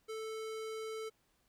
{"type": "tone with low-pass filter", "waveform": "square", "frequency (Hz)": 440, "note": "A4", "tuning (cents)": 0, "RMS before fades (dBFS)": -42, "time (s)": [0.08, 1.1], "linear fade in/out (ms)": 20, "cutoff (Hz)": 11000, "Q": 0.69, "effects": ["pink hiss -75 dBFS RMS until 1.48 s"]}